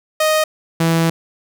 sawtooth tone pair in turn, 622.3 / 164.83 Hz, D#5 / E3, 0 / 0 cents, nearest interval octave + major seventh, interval 2300 cents, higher first, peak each -9 dBFS, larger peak neither, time 0.2-0.44 / 0.8-1.1 s, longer second, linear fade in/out 5 ms, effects none

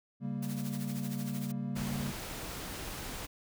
triangle chord, G diminished, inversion second, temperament equal, 138.59 / 196 / 233.1 Hz, Db3 / G3 / Bb3, 0 / 0 / 0 cents, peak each -36 dBFS, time 0.2-2.14 s, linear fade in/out 50 ms
white noise with tremolo, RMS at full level -45 dBFS, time 0.42-1.52 s, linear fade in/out 10 ms, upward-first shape sine, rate 13 Hz, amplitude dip 65%
pink noise, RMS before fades -41 dBFS, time 1.75-3.27 s, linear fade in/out 20 ms
effects none

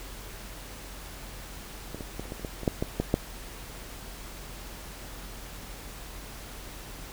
clicks, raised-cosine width 2 ms, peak -23 / -23 / -20 / -28 / -22 / -29 / -19 / -23 / -9 / -14 / -12 / -8 dBFS, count 12, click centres 1.946 / 2.008 / 2.196 / 2.255 / 2.321 / 2.396 / 2.448 / 2.633 / 2.678 / 2.825 / 3 / 3.141 s, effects added 45 Hz sine -44 dBFS peak until 7.12 s + pink hiss -44 dBFS RMS until 7.12 s

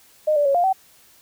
sine tone with pitch steps, 613 / 583 / 554 / 701 / 764 Hz, D#5 / D5 / C#5 / F5 / G5, -26 / -13 / -1 / +6 / -45 cents, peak -15 dBFS, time 0.27-0.73 s, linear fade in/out 10 ms, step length 92 ms, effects white hiss -53 dBFS RMS until 1.21 s

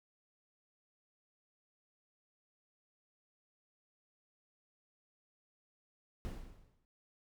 brown noise with exponential decay, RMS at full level -38 dBFS, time 6.25-6.85 s, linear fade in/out 0 ms, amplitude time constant 130 ms, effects none

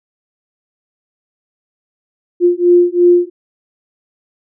sine beating tone pair, 350.4 / 353.3 Hz, F4 / F4, +6 / +20 cents, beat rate 2.9 Hz, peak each -10 dBFS, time 2.4-3.3 s, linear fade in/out 50 ms, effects none

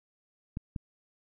clicks, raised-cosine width 5 ms, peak -22 dBFS, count 2, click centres 0.571 / 0.762 s, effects none

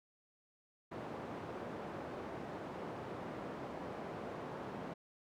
white band-pass noise, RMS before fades -45 dBFS, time 0.91-4.94 s, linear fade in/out 10 ms, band 110 to 710 Hz, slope 12 dB/octave, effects none

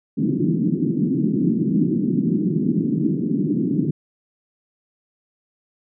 pink band-pass noise, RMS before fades -20 dBFS, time 0.17-3.91 s, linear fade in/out 10 ms, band 150 to 340 Hz, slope 48 dB/octave, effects none

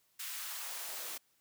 white noise with high-pass filter sweep, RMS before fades -42 dBFS, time 0.19-1.18 s, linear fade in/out 10 ms, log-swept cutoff 1700 to 350 Hz, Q 1.1, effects white hiss -73 dBFS RMS until 1.4 s

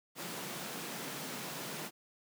pink high-pass noise, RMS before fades -42 dBFS, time 0.15-1.91 s, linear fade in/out 50 ms, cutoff 140 Hz, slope 48 dB/octave, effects none

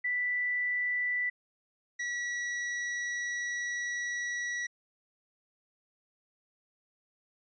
sine / 45% pulse tone pair in turn, 1975.5 / 1934.8 Hz, B6 / B6, 0 / -36 cents, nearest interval unison, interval 36 cents, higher first, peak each -28 / -32 dBFS, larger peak first, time 0.04-1.3 / 1.99-4.67 s, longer second, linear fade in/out 10 ms, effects resampled to 16000 Hz

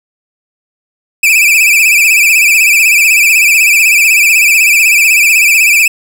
45% pulse tone with vibrato, 2464 Hz, D#7, 17 cents flat, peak -4 dBFS, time 1.23-5.88 s, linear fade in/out 5 ms, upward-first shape sine, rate 16 Hz, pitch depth 110 cents each way, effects none

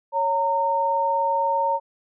sine tone pair together, 555 / 918 Hz, C#5 / A#5, +2 / -27 cents, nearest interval major sixth, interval 871 cents, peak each -25 / -20 dBFS, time 0.12-1.8 s, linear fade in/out 50 ms, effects none

